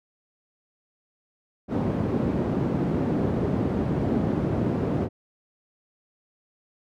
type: band-pass noise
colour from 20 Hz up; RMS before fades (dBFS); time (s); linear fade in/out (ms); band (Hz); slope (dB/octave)
white; -25; 1.68-5.09; 50; 100 to 280; 12
effects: none